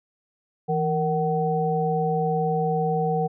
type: tone cluster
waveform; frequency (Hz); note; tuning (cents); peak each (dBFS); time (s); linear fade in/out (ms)
sine; 163.7 / 464.5 / 754; E3 / A#4 / F#5; -12 / -6 / +32; -25; 0.68-3.28; 20
effects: none